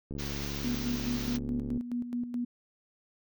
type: click train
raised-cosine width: 3 ms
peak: -26 dBFS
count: 119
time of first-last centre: 0.11-1.774 s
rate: 70.9 Hz
type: band-stop noise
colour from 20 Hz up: white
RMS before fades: -40 dBFS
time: 0.18-1.38 s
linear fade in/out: 20 ms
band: 6600 to 16000 Hz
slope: 96 dB/octave
type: tone with tremolo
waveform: sine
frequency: 242.2 Hz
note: B3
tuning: 34 cents flat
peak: -29 dBFS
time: 0.64-2.45 s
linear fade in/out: 10 ms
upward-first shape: square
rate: 4.7 Hz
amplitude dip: 60%
effects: none